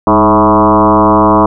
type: tone with frequency modulation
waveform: sine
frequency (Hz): 650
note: E5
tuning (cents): -24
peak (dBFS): -4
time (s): 0.07-1.46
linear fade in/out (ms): 2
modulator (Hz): 112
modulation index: 4.4
effects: none